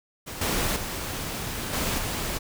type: noise with level steps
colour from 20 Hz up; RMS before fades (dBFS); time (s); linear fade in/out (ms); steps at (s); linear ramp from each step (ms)
pink; -36 / -26 / -32 / -27 / -30; 0.26-2.39; 20; 0.41 / 0.76 / 1.73 / 1.98; 5
effects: none